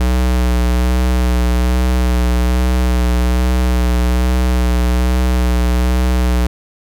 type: tone with vibrato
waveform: square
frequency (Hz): 61.7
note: B1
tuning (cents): -1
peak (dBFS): -12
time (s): 0-6.47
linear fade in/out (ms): 5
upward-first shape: sine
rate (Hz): 1.2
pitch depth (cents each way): 26
effects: none